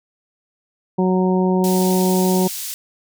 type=harmonic tone; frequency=185 Hz; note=F#3; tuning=in tune; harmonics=1 / 2 / 3 / 4 / 5; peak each=-16 / -19 / -27 / -28 / -26 dBFS; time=0.98-2.48 s; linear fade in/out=10 ms
type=high-pass noise; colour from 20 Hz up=pink; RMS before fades=-28 dBFS; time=1.64-2.74 s; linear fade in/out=0 ms; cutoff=5200 Hz; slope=12 dB/octave
effects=none